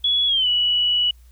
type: tone with pitch glide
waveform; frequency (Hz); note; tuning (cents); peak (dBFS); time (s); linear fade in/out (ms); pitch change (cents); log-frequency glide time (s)
sine; 3380 to 2942; G#7 to F#7; +30 to -11; -16; 0.04-1.11; 5; -241; 0.27-0.48
effects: added 60 Hz sine -45 dBFS peak until 1.31 s + white hiss -61 dBFS RMS until 1.31 s